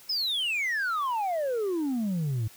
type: exponential sweep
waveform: sine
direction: down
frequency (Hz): 5274 to 103.83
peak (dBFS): -23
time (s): 0.09-2.48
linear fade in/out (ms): 10
effects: tanh soft clip ceiling -25 dBFS + white hiss -52 dBFS RMS until 2.56 s